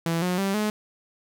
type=tone with pitch steps; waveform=sawtooth; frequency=166.4 / 180.42 / 195.61 / 212.1 Hz; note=E3 / F#3 / G3 / G#3; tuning=+17 / -43 / -3 / +37 cents; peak=-19 dBFS; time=0.06-0.7 s; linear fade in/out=2 ms; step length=160 ms; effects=none